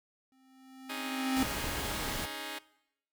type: tone with exponential growth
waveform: square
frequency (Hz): 262.7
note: C4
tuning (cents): +7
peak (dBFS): -26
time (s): 0.32-1.43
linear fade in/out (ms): 1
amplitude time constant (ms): 240
type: chord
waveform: 5% pulse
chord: C# suspended second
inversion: none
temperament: just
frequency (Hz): 277.2 / 311.8 / 415.8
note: C#4 / D#4 / G#4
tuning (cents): 0 / +4 / +2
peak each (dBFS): -33 / -30 / -33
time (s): 0.89-2.59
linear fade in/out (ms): 10
type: noise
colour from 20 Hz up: pink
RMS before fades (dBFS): -37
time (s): 1.36-2.26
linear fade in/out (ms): 10
effects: noise-tail reverb RT60 0.8 s tail -20 dB re dry